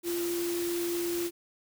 sine tone in noise, 345.3 Hz, F4, 20 cents flat, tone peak -29 dBFS, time 0.03-1.31 s, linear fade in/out 50 ms, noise white, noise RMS -38 dBFS, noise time 0.03-1.31 s, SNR +6 dB, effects none

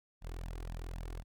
sawtooth tone with flanger, 42 Hz, E1, 33 cents sharp, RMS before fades -42 dBFS, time 0.21-1.24 s, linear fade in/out 50 ms, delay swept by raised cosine 1.1 to 2.8 ms, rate 3.9 Hz, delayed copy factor +0.95, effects none

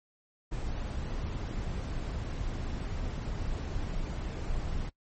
brown noise, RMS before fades -34 dBFS, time 0.51-4.9 s, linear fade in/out 20 ms, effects noise-tail reverb RT60 0.1 s tail -21 dB re dry + MP3 32 kbps

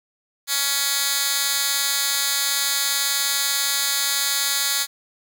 10% pulse tone with high-pass filter, 279.4 Hz, C#4, 14 cents sharp, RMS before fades -22 dBFS, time 0.47-4.87 s, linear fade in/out 50 ms, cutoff 3500 Hz, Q 0.7, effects none

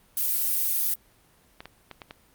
violet noise, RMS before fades -25 dBFS, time 0.17-0.94 s, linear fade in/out 2 ms
clicks, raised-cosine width 0.3 ms, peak -23 dBFS, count 5, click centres 1.605 / 1.656 / 1.913 / 2.018 / 2.109 s
effects pink hiss -60 dBFS RMS until 2.34 s + Opus 32 kbps

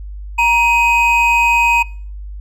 triangle tone pair together, 941 / 2514 Hz, A#5 / D#7, +16 / +17 cents, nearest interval octave + perfect fourth, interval 1701 cents, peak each -11 dBFS, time 0.38-1.83 s, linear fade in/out 10 ms, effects noise-tail reverb RT60 0.5 s tail -25 dB re dry + added 50 Hz sine -26 dBFS peak until 2.4 s

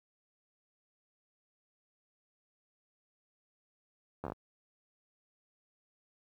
slowing click train, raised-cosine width 1 ms, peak -24 dBFS, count 6, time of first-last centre 4.24-4.321 s, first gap 12 ms, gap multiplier 1.15, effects high-pass 60 Hz 12 dB/octave + 11-bit

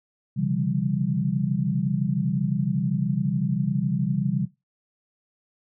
sine tone cluster, 132.1 / 144.1 / 170 / 197.7 Hz, C3 / D3 / F3 / G3, +17 / -33 / -46 / +15 cents, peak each -27 dBFS, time 0.36-4.46 s, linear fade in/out 20 ms, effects noise-tail reverb RT60 0.2 s tail -17 dB re dry

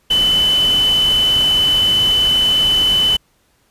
sine tone in noise, 3016 Hz, F#7, 32 cents sharp, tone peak -11 dBFS, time 0.1-3.17 s, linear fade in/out 10 ms, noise pink, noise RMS -26 dBFS, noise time 0.1-3.17 s, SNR +12 dB, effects pink hiss -59 dBFS RMS until 3.7 s + resampled to 32000 Hz

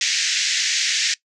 white band-pass noise, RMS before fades -21 dBFS, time 0.01-1.14 s, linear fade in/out 2 ms, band 1700 to 6800 Hz, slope 48 dB/octave, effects noise-tail reverb RT60 0.1 s tail -20 dB re dry

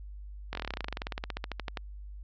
slowing click train, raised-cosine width 0.3 ms, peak -18 dBFS, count 27, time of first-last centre 0.53-1.772 s, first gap 21 ms, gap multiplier 1.06, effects added 50 Hz sine -41 dBFS peak until 2.23 s + resampled to 16000 Hz

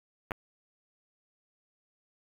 clicks, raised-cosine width 0.5 ms, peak -21 / -16 dBFS, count 2, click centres 0.309 / 0.318 s, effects 7-bit

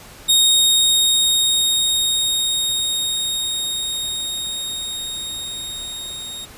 sawtooth tone with level ramp, 3729 Hz, A#7, in tune, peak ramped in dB -8 to -26 dBFS, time 0.28-6.46 s, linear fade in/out 20 ms, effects pink hiss -41 dBFS RMS until 6.57 s + resampled to 32000 Hz

